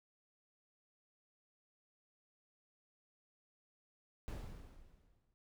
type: noise with exponential decay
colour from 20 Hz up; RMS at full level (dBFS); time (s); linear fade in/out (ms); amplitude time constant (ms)
brown; -40; 4.28-5.34; 0; 230
effects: none